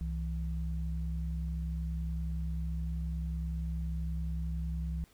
sine tone pair together, 65.4 / 164.81 Hz, C2 / E3, 0 / 0 cents, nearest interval octave + major third, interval 1600 cents, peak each -33 / -38 dBFS, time 0.01-5.04 s, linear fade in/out 0 ms, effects pink hiss -64 dBFS RMS until 5.13 s

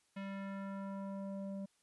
square tone with low-pass filter sweep, 196 Hz, G3, in tune, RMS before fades -43 dBFS, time 0.16-1.66 s, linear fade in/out 10 ms, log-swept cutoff 2600 to 470 Hz, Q 1.6, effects white hiss -75 dBFS RMS until 1.82 s + resampled to 24000 Hz

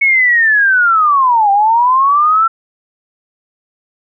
sine linear two-way sweep, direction down then up, 2218 to 784 to 1352 Hz, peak -7 dBFS, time 0.01-2.48 s, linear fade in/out 10 ms, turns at 1.51 s, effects none

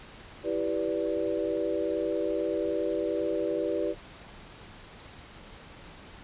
sine chord, E minor seventh, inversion none, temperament equal with one note detuned, 329.6 / 392 / 493.9 / 584.3 Hz, E4 / G4 / B4 / D5, 0 / 0 / 0 / -9 cents, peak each -32 dBFS, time 0.43-3.95 s, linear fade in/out 50 ms, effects pink hiss -48 dBFS RMS until 6.23 s + resampled to 8000 Hz

